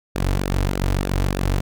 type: tone with flanger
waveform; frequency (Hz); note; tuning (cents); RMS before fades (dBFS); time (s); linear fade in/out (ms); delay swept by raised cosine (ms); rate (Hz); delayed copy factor
sawtooth; 47.13; F#1; +33; -21; 0.15-1.61; 10; 0.91 to 5.51; 3.3; -0.6
effects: none